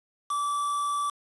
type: tone with quantisation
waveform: triangle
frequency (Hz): 1159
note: D6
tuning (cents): -23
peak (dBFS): -24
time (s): 0.3-1.1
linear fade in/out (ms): 5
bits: 6
effects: resampled to 24000 Hz